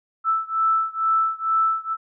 sine beating tone pair, 1318.5 / 1320.7 Hz, E6 / E6, 0 / +3 cents, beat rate 2.2 Hz, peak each -21 / -22 dBFS, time 0.24-1.97 s, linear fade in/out 50 ms, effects none

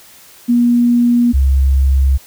sine tone pair in turn, 240 / 67.35 Hz, B3 / C#2, -49 / -49 cents, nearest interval octave + minor seventh, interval 2200 cents, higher first, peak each -8 dBFS, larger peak neither, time 0.48-1.33 / 1.33-2.18 s, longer neither, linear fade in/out 20 ms, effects white hiss -42 dBFS RMS until 2.26 s

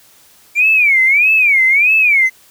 triangle tone with vibrato, 2321 Hz, D7, 21 cents flat, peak -4 dBFS, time 0.55-2.3 s, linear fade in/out 50 ms, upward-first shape sine, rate 1.6 Hz, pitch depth 210 cents each way, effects tanh soft clip ceiling -6 dBFS + white hiss -47 dBFS RMS until 2.5 s

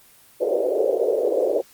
white band-pass noise, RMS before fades -21 dBFS, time 0.4-1.62 s, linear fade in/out 20 ms, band 380 to 570 Hz, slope 48 dB/octave, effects white hiss -52 dBFS RMS until 1.73 s + Opus 24 kbps

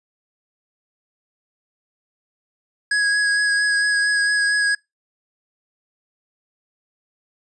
square tone with vibrato, 1661.2 Hz, G#6, in tune, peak -17 dBFS, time 2.91-4.75 s, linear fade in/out 5 ms, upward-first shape sine, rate 4.4 Hz, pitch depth 15 cents each way, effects noise-tail reverb RT60 0.2 s tail -26 dB re dry + resampled to 22050 Hz

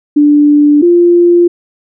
sine tone pair in turn, 293.7 / 347.6 Hz, D4 / F4, 0 / -8 cents, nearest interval minor third, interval 292 cents, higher second, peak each -3 dBFS, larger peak neither, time 0.16-0.82 / 0.82-1.48 s, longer neither, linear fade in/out 10 ms, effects none

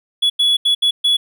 triangle tone bursts at uneven times, 3390 Hz, G#7, 35 cents sharp, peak -10 dBFS, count 5, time 0.22-0.3 / 0.39-0.57 / 0.65-0.75 / 0.82-0.91 / 1.04-1.17 s, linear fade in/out 10 ms, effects none

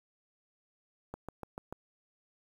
click train, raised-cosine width 1 ms, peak -26 dBFS, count 5, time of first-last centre 1.14-1.726 s, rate 6.83 Hz, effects 9-bit

